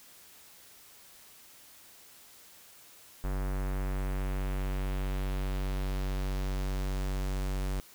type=tone with low-pass filter sweep; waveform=square; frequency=47.6 Hz; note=F#1; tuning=50 cents sharp; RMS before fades=-32 dBFS; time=3.24-7.8 s; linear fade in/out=0 ms; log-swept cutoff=1600 to 10000 Hz; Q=1.1; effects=white hiss -55 dBFS RMS until 7.94 s

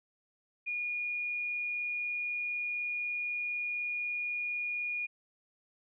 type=tone; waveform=sine; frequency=2439 Hz; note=D#7; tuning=35 cents flat; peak=-32 dBFS; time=0.66-5.07 s; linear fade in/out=20 ms; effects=none

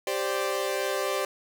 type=chord; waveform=sawtooth; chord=G suspended fourth; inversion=none; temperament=equal; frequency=392 / 523.3 / 587.3 Hz; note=G4 / C5 / D5; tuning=0 / 0 / 0 cents; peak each=-27 dBFS; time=0.07-1.25 s; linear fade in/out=2 ms; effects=none

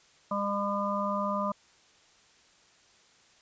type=harmonic tone; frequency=201.8 Hz; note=G#3; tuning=49 cents flat; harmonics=1 / 3 / 5 / 6; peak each=-33 / -33 / -33 / -33 dBFS; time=0.31-1.52 s; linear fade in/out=5 ms; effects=white hiss -61 dBFS RMS until 3.41 s + resampled to 16000 Hz

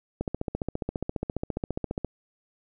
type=click train; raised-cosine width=2 ms; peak=-15 dBFS; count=28; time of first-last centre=0.21-2.047 s; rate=14.7 Hz; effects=none

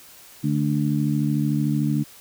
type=harmonic tone; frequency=73.42 Hz; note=D2; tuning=in tune; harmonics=2 / 3 / 4; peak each=-22 / -24 / -25 dBFS; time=0.43-2.04 s; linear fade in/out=20 ms; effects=white hiss -47 dBFS RMS until 2.2 s

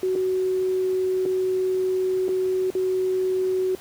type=tone with dropouts; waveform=sine; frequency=373 Hz; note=F#4; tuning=14 cents sharp; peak=-20 dBFS; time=0.03-3.75 s; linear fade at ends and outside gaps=1 ms; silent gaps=0.153-0.159 / 1.254-1.26 / 2.282-2.29 / 2.703-2.751 s; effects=pink hiss -45 dBFS RMS until 3.8 s + high-pass 80 Hz 12 dB/octave

